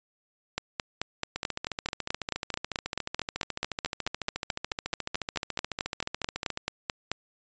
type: two click trains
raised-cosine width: 0.2 ms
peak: -14 / -11 dBFS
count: 74 / 31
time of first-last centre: 1.36-6.574 / 0.58-7.116 s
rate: 14 / 4.59 Hz
effects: resampled to 16000 Hz